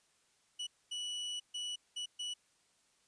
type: tone bursts at uneven times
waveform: 40% pulse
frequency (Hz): 2948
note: F#7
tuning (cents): -7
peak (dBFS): -37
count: 5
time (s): 0.59-0.67 / 0.91-1.4 / 1.54-1.76 / 1.96-2.06 / 2.19-2.34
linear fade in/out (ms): 10
effects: white hiss -72 dBFS RMS until 3.07 s + resampled to 22050 Hz